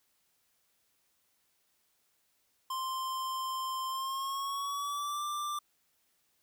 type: tone with pitch glide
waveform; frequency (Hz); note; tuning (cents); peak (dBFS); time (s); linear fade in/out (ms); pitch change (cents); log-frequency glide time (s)
square; 1046.5 to 1181.5; C6 to D6; 0 to +10; -34; 2.7-5.59; 5; +210; 3.87-5.24
effects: white hiss -74 dBFS RMS until 6.42 s